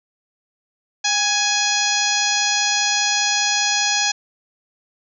harmonic tone with a mistuned harmonic, 835 Hz, G#5, 9 cents sharp, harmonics 1 / 2 / 3 / 4 / 5 / 6 / 7 / 8, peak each -25 / -25 / -25 / -25 / -25 / -25 / -25 / -25 dBFS, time 1.04-4.12 s, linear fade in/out 10 ms, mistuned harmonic 1, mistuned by -44 cents, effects none

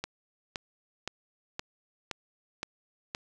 click train, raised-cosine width 0.2 ms, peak -16 dBFS, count 7, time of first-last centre 0.04-3.149 s, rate 1.93 Hz, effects none

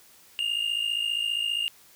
triangle tone pair together, 2794 / 2849 Hz, F7 / F7, 0 / +34 cents, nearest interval unison, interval 34 cents, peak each -26 dBFS, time 0.39-1.68 s, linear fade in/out 0 ms, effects tanh soft clip ceiling -17 dBFS + white hiss -55 dBFS RMS until 1.95 s

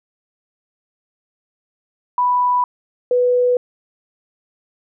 sine tone pair in turn, 987.8 / 493.9 Hz, B5 / B4, 0 / 0 cents, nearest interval octave, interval 1200 cents, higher first, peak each -13 / -12 dBFS, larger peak second, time 2.18-2.64 / 3.11-3.57 s, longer neither, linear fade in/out 2 ms, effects none

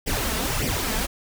pink noise with flanger, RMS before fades -25 dBFS, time 0.06-1.07 s, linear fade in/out 20 ms, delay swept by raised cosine 0.36 to 4.66 ms, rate 1.7 Hz, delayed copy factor +0.75, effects none

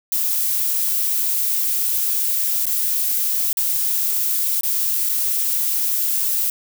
violet noise with dropouts, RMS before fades -20 dBFS, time 0.12-6.5 s, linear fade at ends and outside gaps 1 ms, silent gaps 2.656-2.666 / 3.529-3.571 / 4.609-4.633 / 5.09-5.094 s, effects none

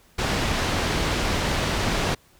pink low-pass noise, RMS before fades -24 dBFS, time 0.18-2.15 s, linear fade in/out 10 ms, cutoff 5300 Hz, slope 12 dB/octave, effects pink hiss -57 dBFS RMS until 2.39 s

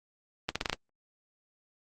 accelerating click train, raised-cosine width 0.2 ms, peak -11 dBFS, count 6, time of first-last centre 0.49-0.73 s, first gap 66 ms, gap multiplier 0.84, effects Opus 24 kbps

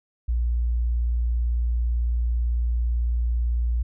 sine tone, 59 Hz, A#1, 22 cents sharp, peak -20 dBFS, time 0.28-3.83 s, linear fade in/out 10 ms, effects none

